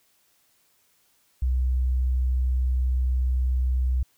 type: tone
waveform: sine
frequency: 63.4 Hz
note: B1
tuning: 46 cents sharp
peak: -20 dBFS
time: 1.42-4.03 s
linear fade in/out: 5 ms
effects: white hiss -65 dBFS RMS until 4.17 s